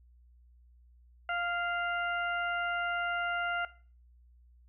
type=harmonic tone with a mistuned harmonic; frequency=699 Hz; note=F5; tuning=1 cent sharp; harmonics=1 / 2 / 3 / 4; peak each=-35 / -33 / -40 / -42 dBFS; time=1.29-3.65 s; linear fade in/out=2 ms; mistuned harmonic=3; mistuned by=-24 cents; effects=noise-tail reverb RT60 0.4 s tail -17 dB re dry + added 60 Hz sine -57 dBFS peak until 4.68 s